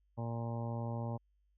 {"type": "harmonic tone", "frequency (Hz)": 116.54, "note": "A#2", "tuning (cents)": 0, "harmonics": [1, 2, 3, 4, 5, 6, 7, 8, 9], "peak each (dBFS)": [-37, -43, -51, -50, -46, -56, -48, -51, -56], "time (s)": [0.17, 1.18], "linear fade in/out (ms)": 20, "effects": ["added 50 Hz sine -70 dBFS peak until 1.57 s"]}